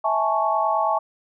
sine chord, A major seventh, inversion second, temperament equal with one note detuned, 652.4 / 830.6 / 880 / 1108.7 Hz, E5 / G#5 / A5 / C#6, -18 / 0 / 0 / 0 cents, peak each -24 dBFS, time 0.04-0.99 s, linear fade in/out 10 ms, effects none

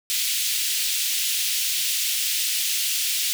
pink high-pass noise, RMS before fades -24 dBFS, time 0.1-3.33 s, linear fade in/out 0 ms, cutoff 2700 Hz, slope 24 dB/octave, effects none

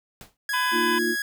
pink noise with exponential decay, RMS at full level -39 dBFS, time 0.21-0.37 s, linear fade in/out 1 ms, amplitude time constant 33 ms
45% pulse tone, 1661.2 Hz, G#6, in tune, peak -25 dBFS, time 0.49-1.22 s, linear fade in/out 2 ms
harmonic tone, 503 Hz, B4, 32 cents sharp, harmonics 2 / 3 / 4 / 5 / 6 / 7, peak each -25 / -34 / -36 / -35 / -34 / -35 dBFS, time 0.53-0.99 s, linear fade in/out 10 ms
sine chord, Bb suspended fourth, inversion none, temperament equal, 233.1 / 311.1 / 349.2 Hz, Bb3 / Eb4 / F4, 0 / 0 / 0 cents, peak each -29 / -31 / -25 dBFS, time 0.71-1.16 s, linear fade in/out 50 ms
effects none

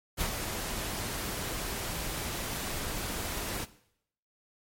pink noise with ADSR envelope, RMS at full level -29 dBFS, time 0.17-3.66 s, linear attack 43 ms, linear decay 68 ms, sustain -6 dB, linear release 31 ms, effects noise-tail reverb RT60 0.7 s tail -17 dB re dry + MP3 64 kbps

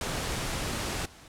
pink noise with level steps, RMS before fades -32 / -51 dBFS, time 0.01-1.28 s, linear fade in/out 2 ms, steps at 1.05 s, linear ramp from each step 10 ms, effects low-pass 10000 Hz 12 dB/octave

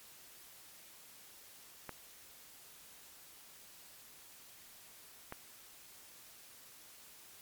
clicks, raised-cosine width 0.5 ms, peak -27 dBFS, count 2, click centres 1.893 / 5.324 s, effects white hiss -57 dBFS RMS until 7.41 s + MP3 96 kbps

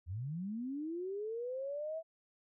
sine linear sweep, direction up, 77.78 to 659.3 Hz, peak -37 dBFS, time 0.06-2.03 s, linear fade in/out 50 ms, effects none

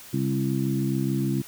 harmonic tone with a mistuned harmonic, 66.9 Hz, C2, 39 cents sharp, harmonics 2 / 3 / 4 / 5, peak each -26 / -28 / -29 / -30 dBFS, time 0.13-1.42 s, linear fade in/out 10 ms, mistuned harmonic 2, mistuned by +29 cents, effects white hiss -45 dBFS RMS until 1.47 s

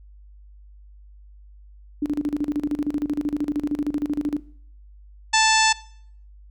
sine tone with tremolo, 293.7 Hz, D4, in tune, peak -19 dBFS, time 2.02-4.4 s, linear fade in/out 5 ms, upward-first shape square, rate 13 Hz, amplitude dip 80%
harmonic tone, 880 Hz, A5, in tune, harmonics 1 / 2 / 3 / 4 / 5 / 6 / 7 / 8 / 9, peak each -19 / -22 / -24 / -25 / -26 / -27 / -27 / -28 / -29 dBFS, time 5.33-5.73 s, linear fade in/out 10 ms
effects noise-tail reverb RT60 0.6 s tail -21 dB re dry + added 50 Hz sine -44 dBFS peak until 6.5 s

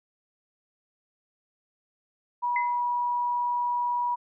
sine tone, 969 Hz, B5, 33 cents flat, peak -24 dBFS, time 2.42-4.16 s, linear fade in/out 20 ms
sine tone with exponential decay, 2050 Hz, C7, 36 cents flat, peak -24 dBFS, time 2.56-2.81 s, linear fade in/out 2 ms, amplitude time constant 53 ms
effects none

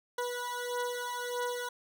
20% pulse beating tone pair, 488.1 / 489.7 Hz, B4 / B4, -20 / -15 cents, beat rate 1.6 Hz, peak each -32 / -31 dBFS, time 0.18-1.69 s, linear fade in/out 5 ms, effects none

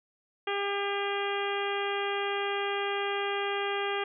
harmonic tone with a mistuned harmonic, 401.2 Hz, G4, 40 cents sharp, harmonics 1 / 2 / 3 / 4 / 5 / 6 / 7 / 8, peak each -32 / -35 / -37 / -38 / -39 / -40 / -40 / -41 dBFS, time 0.47-4.04 s, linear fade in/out 5 ms, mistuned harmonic 8, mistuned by +19 cents, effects none

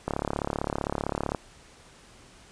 click train, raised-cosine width 1 ms, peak -13 dBFS, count 46, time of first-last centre 0.08-1.348 s, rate 35.5 Hz, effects pink hiss -53 dBFS RMS until 2.51 s + resampled to 22050 Hz

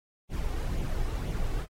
brown noise with flanger, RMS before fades -30 dBFS, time 0.29-1.67 s, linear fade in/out 50 ms, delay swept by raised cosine 0.3 to 2.7 ms, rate 2 Hz, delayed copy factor +0.5, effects AAC 48 kbps

